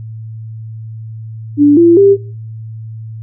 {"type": "tone with pitch steps", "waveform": "sine", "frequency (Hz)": [290.6, 339.6, 397], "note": ["D4", "F4", "G4"], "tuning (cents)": [-18, -48, 22], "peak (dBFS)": -3, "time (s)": [1.57, 2.17], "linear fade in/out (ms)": 50, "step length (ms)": 200, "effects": ["noise-tail reverb RT60 0.6 s tail -26 dB re dry", "added 111 Hz sine -24 dBFS peak until 3.22 s"]}